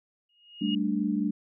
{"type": "tone with exponential growth", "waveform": "sine", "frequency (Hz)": 2866, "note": "F7", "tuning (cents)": 44, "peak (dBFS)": -29, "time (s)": [0.29, 0.75], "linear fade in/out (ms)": 5, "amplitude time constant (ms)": 98}
{"type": "chord", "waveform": "sine", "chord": "G suspended second", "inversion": "none", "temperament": "just", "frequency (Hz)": [196, 220.5, 294], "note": ["G3", "A3", "D4"], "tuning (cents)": [0, 4, 2], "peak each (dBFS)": -29, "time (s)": [0.61, 1.31], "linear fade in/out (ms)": 10}
{"effects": []}